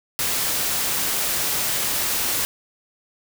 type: noise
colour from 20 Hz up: white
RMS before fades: -23 dBFS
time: 0.19-2.45 s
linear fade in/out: 0 ms
effects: none